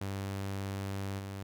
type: tone with level steps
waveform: sawtooth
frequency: 98 Hz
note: G2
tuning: in tune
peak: -31 / -35 dBFS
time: 0.01-1.43 s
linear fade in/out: 5 ms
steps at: 1.18 s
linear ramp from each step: 20 ms
effects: none